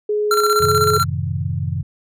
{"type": "tone with pitch glide", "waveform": "sine", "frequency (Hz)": [419.6, 425.2], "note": ["G#4", "G#4"], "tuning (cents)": [18, 41], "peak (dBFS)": -16, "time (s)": [0.09, 0.98], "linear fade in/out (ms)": 5, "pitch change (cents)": 23, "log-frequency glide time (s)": [0.5, 0.75]}
{"type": "tone with tremolo", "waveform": "square", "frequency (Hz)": 1364, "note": "F6", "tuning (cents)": -41, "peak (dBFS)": -14, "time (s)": [0.31, 1.04], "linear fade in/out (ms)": 2, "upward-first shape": "square", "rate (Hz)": 16, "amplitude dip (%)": 55}
{"type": "chord", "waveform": "sine", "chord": "F# diminished seventh", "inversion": "none", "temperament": "just", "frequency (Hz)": [92.5, 111, 133.2, 159.84], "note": ["F#2", "A2", "C3", "Eb3"], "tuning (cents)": [0, 16, 31, 47], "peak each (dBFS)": [-23, -28, -24, -26], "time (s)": [0.6, 1.83], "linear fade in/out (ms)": 10}
{"effects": []}